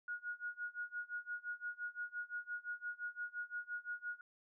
sine tone with tremolo, 1445 Hz, F#6, 41 cents flat, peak -38 dBFS, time 0.08-4.21 s, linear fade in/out 2 ms, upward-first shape sine, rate 5.8 Hz, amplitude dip 95%, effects none

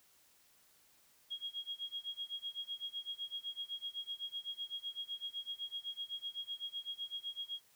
sine tone with tremolo, 3281 Hz, G#7, 22 cents flat, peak -37 dBFS, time 1.3-7.61 s, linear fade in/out 20 ms, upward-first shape sine, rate 7.9 Hz, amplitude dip 95%, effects white hiss -68 dBFS RMS until 7.75 s

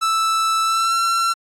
45% pulse tone with pitch glide, 1318.5 to 1354 Hz, E6 to E6, 0 to +46 cents, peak -16 dBFS, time 0.01-1.34 s, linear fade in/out 20 ms, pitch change +46 cents, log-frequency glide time 0.63-0.98 s, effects low-pass 11000 Hz 12 dB/octave + AAC 64 kbps

